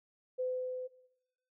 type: tone with level ramp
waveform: sine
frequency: 508 Hz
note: B4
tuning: 49 cents sharp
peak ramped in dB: -31 to -38 dBFS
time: 0.38-0.88 s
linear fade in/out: 20 ms
effects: noise-tail reverb RT60 0.8 s tail -17 dB re dry